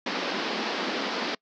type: band-pass noise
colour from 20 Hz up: pink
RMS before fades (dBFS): -30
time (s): 0.06-1.35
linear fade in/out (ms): 5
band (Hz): 200 to 5200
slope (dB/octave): 48
effects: noise-tail reverb RT60 0.1 s tail -26 dB re dry